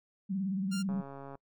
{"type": "tone with vibrato", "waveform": "sine", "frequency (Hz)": 192.1, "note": "G3", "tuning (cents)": -35, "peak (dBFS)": -30, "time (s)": [0.29, 1.02], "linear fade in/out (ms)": 20, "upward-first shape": "sine", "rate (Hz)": 18, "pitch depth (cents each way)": 90}
{"type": "tone", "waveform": "10% pulse", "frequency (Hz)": 1396.9, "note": "F6", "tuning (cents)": 0, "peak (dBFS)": -31, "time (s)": [0.71, 0.83], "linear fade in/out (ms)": 20}
{"type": "click train", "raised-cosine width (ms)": 1, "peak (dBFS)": -32, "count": 65, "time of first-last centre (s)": [0.89, 1.354], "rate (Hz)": 138}
{"effects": ["noise-tail reverb RT60 0.1 s tail -26 dB re dry"]}